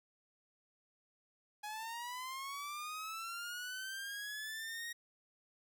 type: linear sweep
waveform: sawtooth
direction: up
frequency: 830.6 to 1886 Hz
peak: -38 dBFS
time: 1.63-4.93 s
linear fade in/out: 10 ms
effects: 13-bit